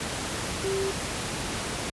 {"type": "tone in noise", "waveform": "sine", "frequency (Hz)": 388.1, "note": "G4", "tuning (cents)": -17, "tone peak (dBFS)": -26, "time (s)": [0.64, 0.91], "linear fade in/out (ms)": 5, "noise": "pink", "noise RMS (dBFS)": -31, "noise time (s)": [0, 1.9], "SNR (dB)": 2, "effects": ["high-pass 60 Hz 12 dB/octave", "resampled to 24000 Hz"]}